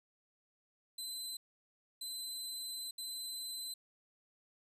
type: tone bursts at uneven times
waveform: 25% pulse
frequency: 4044 Hz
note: B7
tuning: 40 cents sharp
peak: -36 dBFS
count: 3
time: 0.98-1.37 / 2.01-2.91 / 2.98-3.74 s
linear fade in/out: 5 ms
effects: none